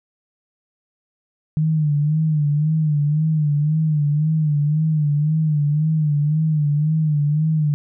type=tone with vibrato; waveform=sine; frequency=151.9 Hz; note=D#3; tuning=41 cents flat; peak=-15 dBFS; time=1.57-7.74 s; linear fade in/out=0 ms; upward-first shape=sine; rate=1.9 Hz; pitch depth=75 cents each way; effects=none